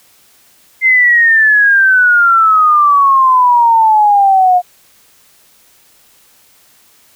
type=exponential sweep; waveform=sine; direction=down; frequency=2093 to 711 Hz; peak=-5 dBFS; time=0.81-4.62 s; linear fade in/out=50 ms; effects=white hiss -48 dBFS RMS until 7.15 s